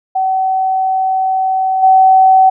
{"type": "tone with level steps", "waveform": "sine", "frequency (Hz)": 759, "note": "F#5", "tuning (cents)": 44, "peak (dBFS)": [-11, -4], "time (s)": [0.15, 2.5], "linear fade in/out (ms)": 10, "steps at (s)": 1.82, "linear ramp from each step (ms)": 20, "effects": []}